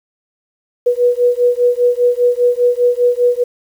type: beating tone pair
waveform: sine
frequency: 485.6 / 490.6 Hz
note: B4 / B4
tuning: -29 / -12 cents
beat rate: 5 Hz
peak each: -13 / -13 dBFS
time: 0.86-3.44 s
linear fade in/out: 10 ms
effects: 7-bit